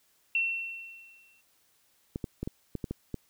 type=tone with exponential decay; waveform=sine; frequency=2710 Hz; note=E7; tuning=47 cents sharp; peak=-23 dBFS; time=0.35-1.41 s; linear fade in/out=2 ms; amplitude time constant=230 ms
type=clicks; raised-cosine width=3 ms; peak=-20 dBFS; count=8; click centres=2.159 / 2.242 / 2.43 / 2.475 / 2.753 / 2.842 / 2.91 / 3.143 s
effects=white hiss -68 dBFS RMS until 3.29 s